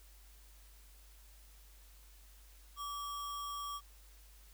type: tone with sample-and-hold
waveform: sine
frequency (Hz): 1155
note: D6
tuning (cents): -29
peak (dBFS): -39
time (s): 2.76-3.81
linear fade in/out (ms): 50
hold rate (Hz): 4410
effects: added 50 Hz sine -57 dBFS peak until 4.53 s + white hiss -64 dBFS RMS until 4.53 s